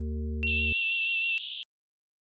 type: harmonic tone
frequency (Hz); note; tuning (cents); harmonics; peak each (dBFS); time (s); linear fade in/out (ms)
76.1; D#2; -38; 1 / 3 / 5 / 6; -30 / -37 / -44 / -46; 0-0.73; 5
type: tone with vibrato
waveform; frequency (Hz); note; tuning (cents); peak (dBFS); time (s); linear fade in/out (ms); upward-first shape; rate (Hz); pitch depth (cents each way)
sine; 2698; E7; +40; -26; 0.43-1.38; 0; sine; 6.3; 26
type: band-pass noise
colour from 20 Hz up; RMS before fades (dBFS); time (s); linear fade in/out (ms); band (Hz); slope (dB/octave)
white; -38; 0.47-1.63; 0; 2800 to 3600; 96
effects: Opus 24 kbps